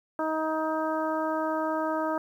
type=harmonic tone; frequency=315.1 Hz; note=D#4; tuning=22 cents sharp; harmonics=1 / 2 / 3 / 4 / 5; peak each=-31 / -30 / -32 / -34 / -39 dBFS; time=0.19-2.18 s; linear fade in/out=2 ms; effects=10-bit